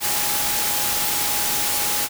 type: tone in noise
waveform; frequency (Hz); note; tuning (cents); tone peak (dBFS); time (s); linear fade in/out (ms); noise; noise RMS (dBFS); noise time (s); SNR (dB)
sine; 830.6; G#5; 0; -32; 0-2.09; 50; white; -22; 0-2.09; -13
effects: none